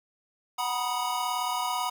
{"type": "chord", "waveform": "square", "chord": "B major seventh", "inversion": "second", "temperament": "equal with one note detuned", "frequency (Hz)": [740, 949.7, 987.8, 1244.5], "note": ["F#5", "A#5", "B5", "D#6"], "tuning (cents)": [0, 32, 0, 0], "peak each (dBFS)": [-34, -35, -32, -35], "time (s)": [0.58, 1.9], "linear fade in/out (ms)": 10, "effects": ["9-bit"]}